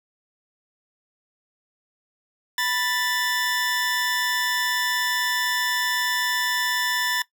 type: tone pair together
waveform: 20% pulse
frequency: 983.5 / 1764 Hz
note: B5 / A6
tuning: -7 / +4 cents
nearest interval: minor seventh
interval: 1011 cents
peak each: -23 / -18 dBFS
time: 2.58-7.22 s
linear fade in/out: 2 ms
effects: noise-tail reverb RT60 0.1 s tail -17 dB re dry